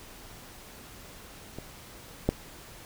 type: clicks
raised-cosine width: 2 ms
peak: -24 / -9 dBFS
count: 2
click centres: 1.586 / 2.29 s
effects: pink hiss -48 dBFS RMS until 2.85 s